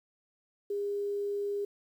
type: tone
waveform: sine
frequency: 405.7 Hz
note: G#4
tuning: 41 cents flat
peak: -30 dBFS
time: 0.7-1.65 s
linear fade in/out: 5 ms
effects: 10-bit